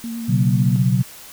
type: tone with vibrato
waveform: sine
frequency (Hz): 230.9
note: A#3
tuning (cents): -16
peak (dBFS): -25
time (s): 0.04-0.76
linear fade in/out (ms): 0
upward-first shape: sine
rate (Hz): 9.3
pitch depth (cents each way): 21
type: chord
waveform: sine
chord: B suspended second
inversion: none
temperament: equal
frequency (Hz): 123.47 / 138.59 / 185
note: B2 / C#3 / F#3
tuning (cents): 0 / 0 / 0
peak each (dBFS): -17 / -19 / -19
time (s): 0.28-1.03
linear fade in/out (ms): 20
effects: white hiss -40 dBFS RMS until 1.32 s